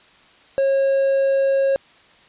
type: tone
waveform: triangle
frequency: 544 Hz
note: C#5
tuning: 33 cents flat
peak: -13 dBFS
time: 0.58-1.76 s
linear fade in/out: 0 ms
effects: white hiss -51 dBFS RMS until 2.28 s + resampled to 8000 Hz